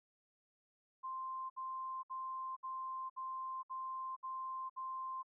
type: tone bursts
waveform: sine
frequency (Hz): 1046.5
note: C6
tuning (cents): 0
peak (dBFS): -40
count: 8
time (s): 1.03-5.231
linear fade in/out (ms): 20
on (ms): 470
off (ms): 63
effects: none